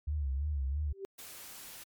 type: tone with vibrato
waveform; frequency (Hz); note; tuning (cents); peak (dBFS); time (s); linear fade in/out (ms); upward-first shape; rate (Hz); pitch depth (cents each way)
sine; 70.9; C#2; +40; -30; 0.07-0.93; 10; sine; 3; 120
type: tone with exponential growth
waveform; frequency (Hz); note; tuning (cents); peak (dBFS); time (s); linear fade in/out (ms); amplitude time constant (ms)
sine; 390; G4; -9; -34; 0.87-1.05; 0; 39
type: noise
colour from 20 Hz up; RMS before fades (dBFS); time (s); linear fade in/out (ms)
white; -48; 1.18-1.84; 10
effects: MP3 96 kbps